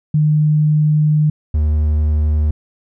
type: tone pair in turn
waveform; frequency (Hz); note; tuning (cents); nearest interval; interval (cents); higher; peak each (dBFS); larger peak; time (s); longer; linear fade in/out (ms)
sine / triangle; 151.9 / 75.95; D#3 / D#2; -41 / -41; octave; 1200; first; -10 / -10; neither; 0.14-1.3 / 1.54-2.51; first; 5
effects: none